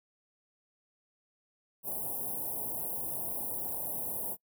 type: band-stop noise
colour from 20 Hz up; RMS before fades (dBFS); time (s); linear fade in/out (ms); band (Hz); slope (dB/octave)
white; -36; 1.83-4.37; 50; 900 to 10000; 48
effects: noise-tail reverb RT60 0.1 s tail -24 dB re dry + high-pass 80 Hz 12 dB/octave